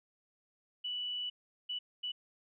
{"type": "tone bursts at uneven times", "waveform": "sine", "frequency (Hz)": 2960, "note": "F#7", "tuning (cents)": 0, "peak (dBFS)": -35, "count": 3, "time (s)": [[0.84, 1.3], [1.69, 1.79], [2.03, 2.12]], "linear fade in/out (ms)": 10, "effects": []}